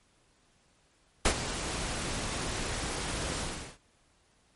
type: noise with ADSR envelope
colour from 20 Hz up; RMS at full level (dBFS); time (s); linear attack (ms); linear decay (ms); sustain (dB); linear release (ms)
pink; -22; 1.25-3.78; 6; 74; -12; 380
effects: pink hiss -67 dBFS RMS until 4.55 s + MP3 48 kbps